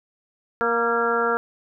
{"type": "harmonic tone with a mistuned harmonic", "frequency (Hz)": 234.5, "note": "A#3", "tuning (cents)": 11, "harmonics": [1, 2, 3, 4, 5, 6, 7], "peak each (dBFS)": [-32, -23, -29, -29, -31, -23, -30], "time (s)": [0.61, 1.37], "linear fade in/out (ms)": 0, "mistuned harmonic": 6, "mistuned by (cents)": -41, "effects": []}